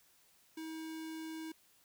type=tone with notch filter; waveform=square; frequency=319.5 Hz; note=D#4; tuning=46 cents sharp; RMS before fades=-44 dBFS; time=0.57-1.52 s; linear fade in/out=5 ms; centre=770 Hz; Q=1.8; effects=white hiss -68 dBFS RMS until 1.84 s